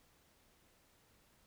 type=silence; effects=pink hiss -70 dBFS RMS until 1.46 s